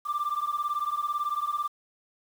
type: beating tone pair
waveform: sine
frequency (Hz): 1174.7 / 1192.7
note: D6 / D6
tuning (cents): 0 / +26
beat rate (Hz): 18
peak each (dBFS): -28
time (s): 0.05-1.68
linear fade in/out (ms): 20
effects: tanh soft clip ceiling -23 dBFS + 8-bit